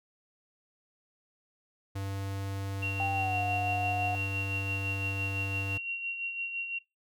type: tone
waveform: square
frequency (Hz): 98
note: G2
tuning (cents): 0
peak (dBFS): -34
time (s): 1.95-5.78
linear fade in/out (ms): 10
type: tone with tremolo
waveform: sine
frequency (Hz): 2747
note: F7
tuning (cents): -29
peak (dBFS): -30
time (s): 2.82-6.79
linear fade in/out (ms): 10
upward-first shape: sine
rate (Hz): 5.9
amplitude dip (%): 50
type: tone with pitch glide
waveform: sine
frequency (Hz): 784 to 723.1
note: G5 to F#5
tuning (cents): 0 to -40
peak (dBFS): -30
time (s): 3-4.15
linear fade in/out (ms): 0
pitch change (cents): -140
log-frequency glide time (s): 3.14-3.4
effects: noise-tail reverb RT60 0.2 s tail -20 dB re dry